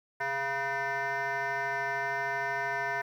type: tone with frequency modulation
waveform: sine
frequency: 1244.5 Hz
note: D#6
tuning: in tune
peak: -27 dBFS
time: 0.2-3.02 s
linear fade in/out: 10 ms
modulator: 278 Hz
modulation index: 2.6
effects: tanh soft clip ceiling -27 dBFS + 10-bit